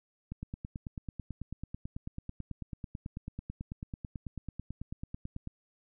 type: click train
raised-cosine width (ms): 5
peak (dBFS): -26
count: 48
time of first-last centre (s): 0.32-5.474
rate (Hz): 9.12
effects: none